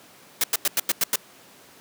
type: noise bursts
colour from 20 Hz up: white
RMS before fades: -21 dBFS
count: 7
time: 0.41-1.158 s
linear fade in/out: 2 ms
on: 28 ms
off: 92 ms
effects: pink hiss -50 dBFS RMS until 1.8 s + high-pass 200 Hz 12 dB/octave